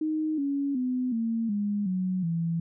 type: tone with pitch steps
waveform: sine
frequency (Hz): 311.1 / 280.4 / 252.7 / 227.7 / 205.2 / 184.98 / 166.71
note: D#4 / C#4 / B3 / A#3 / G#3 / F#3 / E3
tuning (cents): 0 / +20 / +40 / -40 / -21 / 0 / +20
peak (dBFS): -25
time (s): 0.01-2.6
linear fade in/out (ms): 5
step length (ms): 370
effects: none